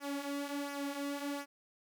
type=tone with flanger; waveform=sawtooth; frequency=283.4 Hz; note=C#4; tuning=38 cents sharp; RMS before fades=-39 dBFS; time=0-1.46 s; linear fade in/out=50 ms; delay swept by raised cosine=0.24 to 4.84 ms; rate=1.4 Hz; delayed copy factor=-0.6; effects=none